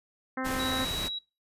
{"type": "harmonic tone", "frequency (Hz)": 260.4, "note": "C4", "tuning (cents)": -8, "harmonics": [1, 2, 3, 4, 5, 6, 7, 8], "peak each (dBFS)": [-33, -38, -39, -40, -39, -40, -40, -46], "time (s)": [0.37, 0.85], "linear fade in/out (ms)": 5}
{"type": "noise", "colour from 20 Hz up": "pink", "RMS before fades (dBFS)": -35, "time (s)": [0.44, 1.09], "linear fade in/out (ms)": 20}
{"type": "tone", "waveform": "sine", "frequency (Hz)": 3874, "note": "B7", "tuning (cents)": -34, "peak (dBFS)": -32, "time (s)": [0.59, 1.19], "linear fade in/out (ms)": 10}
{"effects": ["noise-tail reverb RT60 0.3 s tail -22 dB re dry", "resampled to 32000 Hz"]}